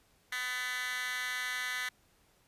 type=tone with high-pass filter; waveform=10% pulse; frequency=250.7 Hz; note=B3; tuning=26 cents sharp; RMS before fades=-36 dBFS; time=0.32-1.89 s; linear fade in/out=5 ms; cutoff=2000 Hz; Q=4.5; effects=pink hiss -68 dBFS RMS until 2.47 s + resampled to 32000 Hz